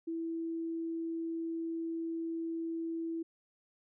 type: tone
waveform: sine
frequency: 329.6 Hz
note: E4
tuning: in tune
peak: -34 dBFS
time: 0.07-3.23 s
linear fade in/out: 10 ms
effects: none